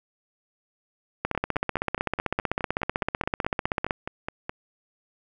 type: two click trains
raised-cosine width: 0.5 ms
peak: -15 / -9 dBFS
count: 16 / 43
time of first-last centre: 1.35-4.495 / 1.25-3.908 s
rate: 4.77 / 15.8 Hz
effects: none